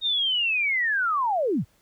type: linear sweep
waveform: sine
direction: down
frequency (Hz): 3729 to 77.3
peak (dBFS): -21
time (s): 0.01-1.65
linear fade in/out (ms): 50
effects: pink hiss -63 dBFS RMS until 1.81 s